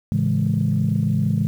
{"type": "chord", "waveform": "sine", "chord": "A major seventh", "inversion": "none", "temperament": "equal", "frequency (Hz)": [110, 138.59, 164.81, 207.7], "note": ["A2", "C#3", "E3", "G#3"], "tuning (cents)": [0, 0, 0, 0], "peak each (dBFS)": -22, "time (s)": [0.12, 1.47], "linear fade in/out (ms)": 0, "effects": ["tanh soft clip ceiling -9 dBFS", "8-bit"]}